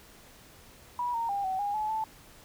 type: tone with pitch steps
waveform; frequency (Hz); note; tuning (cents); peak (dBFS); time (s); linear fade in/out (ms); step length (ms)
sine; 973 / 923 / 801 / 757 / 815 / 856 / 877; B5 / A#5 / G5 / F#5 / G#5 / A5 / A5; -26 / -17 / +37 / +39 / -33 / -48 / -6; -28; 0.99-2.04; 2; 150
effects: pink hiss -54 dBFS RMS until 2.44 s